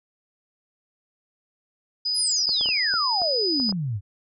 sine tone, 4978 Hz, D#8, in tune, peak -22 dBFS, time 2.05-3.72 s, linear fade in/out 10 ms
sine exponential sweep, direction down, 11450 to 92.5 Hz, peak -24 dBFS, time 2.14-4.01 s, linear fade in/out 50 ms
clicks, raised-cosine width 1 ms, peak -23 dBFS, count 9, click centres 2.492 / 2.611 / 2.659 / 2.689 / 2.94 / 3.218 / 3.6 / 3.693 / 3.725 s
effects none

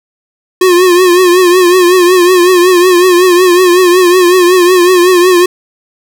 square tone with vibrato, 360 Hz, F#4, 47 cents flat, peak -4 dBFS, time 0.61-5.46 s, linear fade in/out 5 ms, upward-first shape triangle, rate 5.4 Hz, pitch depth 81 cents each way, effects none

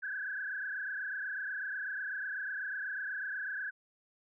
sine tone with frequency modulation, 1600 Hz, G6, 35 cents sharp, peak -35 dBFS, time 0.02-3.71 s, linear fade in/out 20 ms, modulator 28.1 Hz, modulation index 3.5, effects none

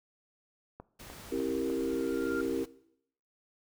click train, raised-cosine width 1 ms, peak -30 dBFS, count 4, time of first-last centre 0.8-1.701 s, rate 3.33 Hz
pink noise, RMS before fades -48 dBFS, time 0.99-2.66 s, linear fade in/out 10 ms
sine chord, C dominant seventh, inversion none, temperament equal with one note detuned, 268.2 / 329.6 / 392 / 466.2 Hz, C4 / E4 / G4 / Bb4, +43 / 0 / 0 / 0 cents, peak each -35 dBFS, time 1.31-2.65 s, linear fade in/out 20 ms
sine tone with exponential growth, 1396.9 Hz, F6, in tune, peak -34 dBFS, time 1.58-2.41 s, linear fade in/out 2 ms, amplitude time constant 180 ms
effects noise-tail reverb RT60 0.7 s tail -18 dB re dry

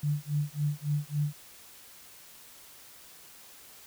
sine tone with tremolo, 147.4 Hz, D3, 7 cents sharp, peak -24 dBFS, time 0.03-1.33 s, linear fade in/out 5 ms, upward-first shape sine, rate 3.6 Hz, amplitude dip 100%, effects white hiss -52 dBFS RMS until 3.86 s

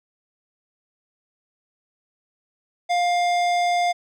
sine tone with hard clipping, 704 Hz, F5, 14 cents sharp, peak -20 dBFS, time 2.89-3.93 s, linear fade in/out 20 ms, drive 15 dB, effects none

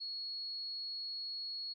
sine tone, 4338 Hz, C#8, 38 cents flat, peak -39 dBFS, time 0-1.74 s, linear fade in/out 20 ms, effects none

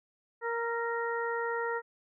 harmonic tone with a mistuned harmonic, 466.7 Hz, A#4, 2 cents sharp, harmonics 1 / 2 / 3 / 4, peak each -33 / -36 / -37 / -38 dBFS, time 0.41-1.82 s, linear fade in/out 50 ms, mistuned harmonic 3, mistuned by -23 cents, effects none

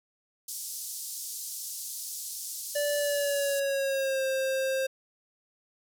white band-pass noise, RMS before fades -38 dBFS, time 0.48-3.6 s, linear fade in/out 5 ms, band 4800 to 13000 Hz, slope 24 dB/octave
square tone with pitch glide, 582 to 530.6 Hz, D5 to C5, -16 to +24 cents, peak -27 dBFS, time 2.75-4.87 s, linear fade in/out 10 ms, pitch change -160 cents, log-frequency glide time 2.97-4.24 s
effects none

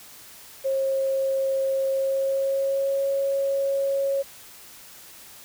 sine tone with pitch glide, 538 to 550.3 Hz, C5 to C#5, +48 to -13 cents, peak -21 dBFS, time 0.64-4.23 s, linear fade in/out 20 ms, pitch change +39 cents, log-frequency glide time 1.9-3.06 s, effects white hiss -46 dBFS RMS until 5.44 s

